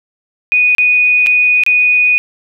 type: tone with dropouts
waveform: sine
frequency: 2477 Hz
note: D#7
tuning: 8 cents flat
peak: -7 dBFS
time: 0.52-2.18 s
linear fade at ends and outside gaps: 0 ms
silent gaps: 0.75-0.783 / 1.263-1.269 / 1.636-1.664 s
effects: none